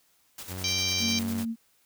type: noise with tremolo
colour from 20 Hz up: white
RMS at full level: -40 dBFS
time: 0.38-1.45 s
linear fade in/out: 5 ms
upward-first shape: square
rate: 10 Hz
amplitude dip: 50%
type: tone with pitch glide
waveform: sawtooth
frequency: 92.5 to 94.99 Hz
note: F#2 to F#2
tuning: 0 to +46 cents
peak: -31 dBFS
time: 0.47-1.46 s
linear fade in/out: 50 ms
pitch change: +46 cents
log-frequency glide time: 0.93-1.32 s
type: harmonic tone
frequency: 784 Hz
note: G5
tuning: in tune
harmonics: 3 / 4 / 5 / 6 / 7 / 8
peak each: -33 / -33 / -33 / -33 / -33 / -33 dBFS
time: 0.64-1.19 s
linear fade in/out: 2 ms
type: tone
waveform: sine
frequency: 228 Hz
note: A#3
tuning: 38 cents flat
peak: -28 dBFS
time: 0.99-1.56 s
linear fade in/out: 50 ms
effects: white hiss -66 dBFS RMS until 1.85 s